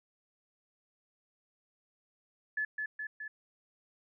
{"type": "tone with echo", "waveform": "sine", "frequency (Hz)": 1722, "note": "A6", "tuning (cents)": -38, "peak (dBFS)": -30, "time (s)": [2.57, 2.65], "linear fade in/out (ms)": 5, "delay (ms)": 210, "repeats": 3, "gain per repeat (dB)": -3, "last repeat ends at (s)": 3.28, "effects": []}